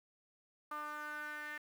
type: tone with band-pass filter sweep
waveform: sawtooth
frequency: 299.4 Hz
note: D4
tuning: 33 cents sharp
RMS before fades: -44 dBFS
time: 0.71-1.58 s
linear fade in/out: 5 ms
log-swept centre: 1200 to 1800 Hz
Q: 5.6
effects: 10-bit